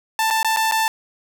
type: tone with dropouts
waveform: sawtooth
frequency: 886 Hz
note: A5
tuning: 12 cents sharp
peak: -13 dBFS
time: 0.19-0.88 s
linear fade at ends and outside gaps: 1 ms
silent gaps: 0.303-0.308 / 0.43-0.446 / 0.563-0.57 / 0.713-0.721 s
effects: none